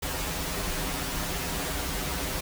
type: noise with comb filter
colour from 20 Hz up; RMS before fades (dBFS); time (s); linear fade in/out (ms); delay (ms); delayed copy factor
pink; -31; 0.02-2.41; 10; 8.9; -1
effects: none